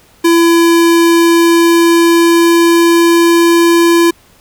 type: tone with pitch glide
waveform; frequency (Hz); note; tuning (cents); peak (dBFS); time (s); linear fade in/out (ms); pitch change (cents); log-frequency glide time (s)
square; 336.6 to 338.9; E4 to E4; +36 to +48; -6; 0.24-4.11; 10; +12; 1.03-3.83
effects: pink hiss -46 dBFS RMS until 4.4 s